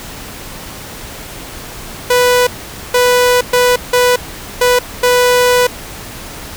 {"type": "tone bursts at uneven times", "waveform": "sawtooth", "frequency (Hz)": 493.9, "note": "B4", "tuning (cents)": 0, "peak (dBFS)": -4, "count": 6, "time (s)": [[2.1, 2.47], [2.94, 3.41], [3.53, 3.76], [3.93, 4.16], [4.61, 4.79], [5.03, 5.67]], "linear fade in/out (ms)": 5, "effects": ["pink hiss -29 dBFS RMS until 6.56 s"]}